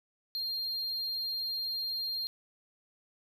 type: tone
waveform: triangle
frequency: 4204 Hz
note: C8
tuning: 7 cents sharp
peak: -31 dBFS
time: 0.35-2.27 s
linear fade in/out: 0 ms
effects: none